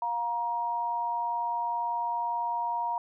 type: tone pair together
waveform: sine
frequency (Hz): 707 / 945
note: F5 / A#5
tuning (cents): +21 / +23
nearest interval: perfect fourth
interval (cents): 502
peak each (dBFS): -35 / -28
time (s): 0.02-2.98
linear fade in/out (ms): 2
effects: none